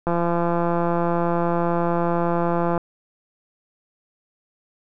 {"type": "click train", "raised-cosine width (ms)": 1, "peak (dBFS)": -9, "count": 464, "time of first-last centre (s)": [0.07, 2.778], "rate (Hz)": 171, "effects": []}